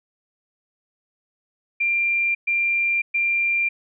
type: tone bursts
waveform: sine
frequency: 2380 Hz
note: D7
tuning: 22 cents sharp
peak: -18 dBFS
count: 3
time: 1.8-3.69 s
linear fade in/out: 10 ms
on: 550 ms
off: 120 ms
effects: none